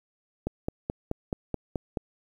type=click train; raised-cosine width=2 ms; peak=-15 dBFS; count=8; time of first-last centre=0.47-1.972 s; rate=4.66 Hz; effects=9-bit